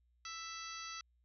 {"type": "harmonic tone", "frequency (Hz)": 661, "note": "E5", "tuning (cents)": 5, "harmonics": [2, 3, 4, 5, 6, 7, 8, 9], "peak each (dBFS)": [-48, -53, -53, -55, -54, -52, -59, -51], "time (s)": [0.25, 1.01], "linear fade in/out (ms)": 2, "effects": ["added 60 Hz sine -70 dBFS peak until 1.24 s"]}